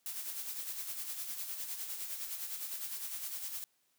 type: noise with tremolo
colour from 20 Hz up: blue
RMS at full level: -39 dBFS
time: 0.06-3.64 s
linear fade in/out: 0 ms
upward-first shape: sine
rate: 9.8 Hz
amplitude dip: 50%
effects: white hiss -75 dBFS RMS until 3.98 s + high-pass 100 Hz 12 dB/octave